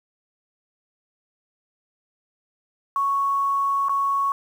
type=tone with dropouts; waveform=sine; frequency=1108.7 Hz; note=C#6; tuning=in tune; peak=-19 dBFS; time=2.96-4.32 s; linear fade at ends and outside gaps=1 ms; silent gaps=3.885-3.894 s; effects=8-bit